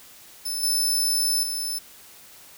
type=tone with level steps; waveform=20% pulse; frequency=5274 Hz; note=E8; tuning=in tune; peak=-21 / -15 / -21 dBFS; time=0.45-1.79 s; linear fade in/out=10 ms; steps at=0.63 / 1.43 s; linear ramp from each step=2 ms; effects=white hiss -48 dBFS RMS until 2.57 s

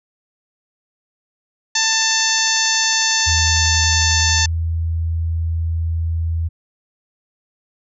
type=harmonic tone; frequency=889 Hz; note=A5; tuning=18 cents sharp; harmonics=1 / 2 / 3 / 4 / 5 / 6 / 7 / 8; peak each=-26 / -21 / -26 / -24 / -22 / -23 / -20 / -26 dBFS; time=1.75-4.46 s; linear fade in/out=5 ms
type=tone; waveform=sine; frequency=82.41 Hz; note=E2; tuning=in tune; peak=-17 dBFS; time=3.26-6.49 s; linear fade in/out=20 ms
effects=none

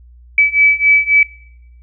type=beating tone pair; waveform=sine; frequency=2294 / 2297.7 Hz; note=D7 / D7; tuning=-41 / -38 cents; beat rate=3.7 Hz; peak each=-12 / -11 dBFS; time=0.38-1.23 s; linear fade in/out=2 ms; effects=noise-tail reverb RT60 0.8 s tail -22 dB re dry + added 60 Hz sine -39 dBFS peak until 1.82 s

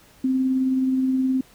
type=tone with tremolo; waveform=sine; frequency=261.1 Hz; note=C4; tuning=3 cents flat; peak=-17 dBFS; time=0.24-1.41 s; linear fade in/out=5 ms; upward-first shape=sine; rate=19 Hz; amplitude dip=25%; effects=pink hiss -53 dBFS RMS until 1.54 s

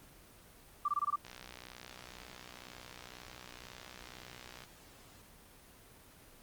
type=tone bursts; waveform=sine; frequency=1174.7 Hz; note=D6; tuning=in tune; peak=-29 dBFS; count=6; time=0.85-1.158 s; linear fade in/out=5 ms; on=33 ms; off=22 ms
type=click train; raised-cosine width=0.2 ms; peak=-30 dBFS; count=211; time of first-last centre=1.25-4.637 s; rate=62 Hz
effects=pink hiss -58 dBFS RMS until 6.42 s + Opus 24 kbps

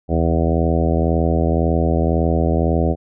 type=harmonic tone with a mistuned harmonic; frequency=81.9 Hz; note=E2; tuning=11 cents flat; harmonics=1 / 2 / 3 / 4 / 5 / 6 / 7 / 8 / 9; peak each=-18 / -21 / -23 / -24 / -25 / -26 / -26 / -27 / -28 dBFS; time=0.08-2.96 s; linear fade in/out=50 ms; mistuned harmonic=1; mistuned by=-130 cents; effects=none

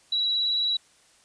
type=tone with vibrato; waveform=sine; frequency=3909 Hz; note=B7; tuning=19 cents flat; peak=-22 dBFS; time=0.12-0.77 s; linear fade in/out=5 ms; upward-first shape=sine; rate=18 Hz; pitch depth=16 cents each way; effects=white hiss -59 dBFS RMS until 1.24 s + resampled to 22050 Hz

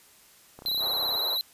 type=click train; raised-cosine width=1 ms; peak=-30 dBFS; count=19; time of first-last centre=0.59-1.154 s; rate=31.9 Hz
type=tone with vibrato; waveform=square; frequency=3989 Hz; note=B7; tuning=17 cents sharp; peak=-26 dBFS; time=0.66-1.41 s; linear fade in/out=0 ms; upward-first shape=sine; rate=18 Hz; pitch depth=56 cents each way
type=band-pass noise; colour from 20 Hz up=white; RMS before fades=-38 dBFS; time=0.78-1.38 s; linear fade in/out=50 ms; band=410 to 1100 Hz; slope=24 dB/octave
effects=white hiss -56 dBFS RMS until 1.53 s + resampled to 32000 Hz

